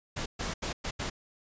pink noise bursts at uneven times, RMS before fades -34 dBFS, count 5, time 0.16-0.26 / 0.39-0.54 / 0.62-0.73 / 0.84-0.91 / 0.99-1.1 s, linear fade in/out 10 ms, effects resampled to 16000 Hz

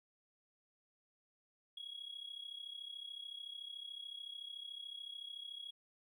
triangle tone with amplitude modulation, 3320 Hz, G#7, 1 cent flat, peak -39 dBFS, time 1.77-5.71 s, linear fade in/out 5 ms, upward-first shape sine, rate 33.7 Hz, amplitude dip 85%, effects tanh soft clip ceiling -41 dBFS

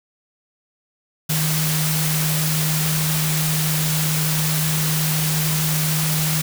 sine tone in noise, 155.56 Hz, D#3, in tune, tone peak -20 dBFS, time 1.29-6.42 s, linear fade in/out 10 ms, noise white, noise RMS -23 dBFS, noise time 1.29-6.42 s, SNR 0 dB, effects none

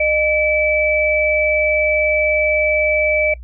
sine tone pair together, 611.3 / 2308 Hz, D#5 / D7, -31 / -31 cents, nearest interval octave + major seventh, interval 2300 cents, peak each -16 dBFS, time 0-3.34 s, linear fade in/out 5 ms, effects noise-tail reverb RT60 0.1 s tail -23 dB re dry + added 60 Hz sine -31 dBFS peak until 3.43 s

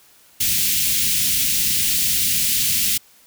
white band-stop noise, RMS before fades -19 dBFS, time 0.4-2.98 s, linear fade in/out 10 ms, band 250 to 2300 Hz, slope 24 dB/octave, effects white hiss -52 dBFS RMS until 3.26 s

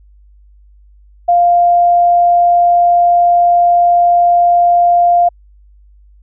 sine tone, 698.5 Hz, F5, in tune, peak -6 dBFS, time 1.28-5.29 s, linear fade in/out 10 ms, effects added 50 Hz sine -41 dBFS peak until 6.22 s

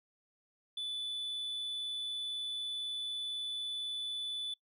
sine tone, 3482 Hz, A7, 19 cents flat, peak -33 dBFS, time 0.77-4.54 s, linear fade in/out 5 ms, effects noise-tail reverb RT60 0.1 s tail -23 dB re dry + tanh soft clip ceiling -35 dBFS

